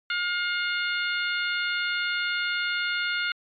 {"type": "harmonic tone", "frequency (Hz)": 712, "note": "F5", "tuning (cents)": 33, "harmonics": [2, 3, 4, 5, 6], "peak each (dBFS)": [-27, -31, -33, -35, -37], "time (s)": [0.1, 3.32], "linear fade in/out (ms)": 2, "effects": ["MP3 64 kbps"]}